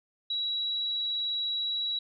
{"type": "tone", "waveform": "sine", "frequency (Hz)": 3893, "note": "B7", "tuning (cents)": -26, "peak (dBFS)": -28, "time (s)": [0.3, 1.99], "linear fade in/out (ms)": 5, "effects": []}